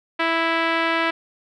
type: tone with low-pass filter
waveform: 5% pulse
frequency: 329.6 Hz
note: E4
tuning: in tune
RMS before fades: -21 dBFS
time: 0.19-1.11 s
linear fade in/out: 10 ms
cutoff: 2200 Hz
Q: 0.94
effects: none